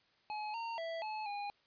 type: tone with pitch steps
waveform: square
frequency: 848 / 919 / 660 / 861 / 816 Hz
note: G#5 / A#5 / E5 / A5 / G#5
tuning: +36 / -25 / +2 / -38 / -31 cents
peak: -39 dBFS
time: 0.3-1.5 s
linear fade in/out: 0 ms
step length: 240 ms
effects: white hiss -71 dBFS RMS until 1.66 s + resampled to 11025 Hz